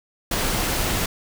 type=noise; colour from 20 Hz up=pink; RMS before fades=-23 dBFS; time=0.31-1.06 s; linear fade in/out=5 ms; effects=none